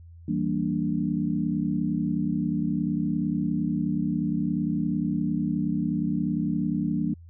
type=chord; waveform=sine; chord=E half-diminished seventh; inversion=none; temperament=equal; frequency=164.81 / 196 / 233.1 / 293.7 Hz; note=E3 / G3 / Bb3 / D4; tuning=0 / 0 / 0 / 0 cents; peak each=-29 dBFS; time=0.28-7.14 s; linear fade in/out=5 ms; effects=added 84 Hz sine -44 dBFS peak until 7.29 s